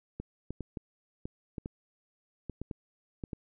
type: clicks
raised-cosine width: 3 ms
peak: -24 dBFS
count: 12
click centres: 0.2 / 0.506 / 0.607 / 0.772 / 1.255 / 1.582 / 1.659 / 2.497 / 2.616 / 2.712 / 3.238 / 3.332 s
effects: none